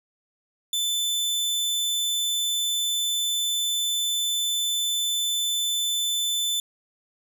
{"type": "tone", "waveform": "sawtooth", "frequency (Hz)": 3520, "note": "A7", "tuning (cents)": 0, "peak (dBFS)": -20, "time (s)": [0.73, 6.6], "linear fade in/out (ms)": 2, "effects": []}